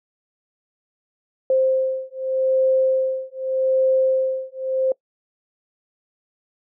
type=beating tone pair; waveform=sine; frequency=524 / 524.83 Hz; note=C5 / C5; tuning=+2 / +5 cents; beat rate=0.83 Hz; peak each=-20 dBFS; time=1.5-4.92 s; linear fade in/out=2 ms; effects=noise-tail reverb RT60 0.1 s tail -23 dB re dry